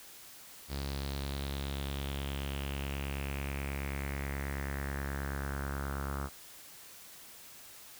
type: tone with low-pass filter sweep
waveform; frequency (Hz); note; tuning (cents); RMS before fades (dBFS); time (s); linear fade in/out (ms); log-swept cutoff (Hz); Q
sawtooth; 69.3; C#2; 0; -37; 0.68-6.3; 50; 4700 to 1300; 4.3
effects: white hiss -52 dBFS RMS until 7.99 s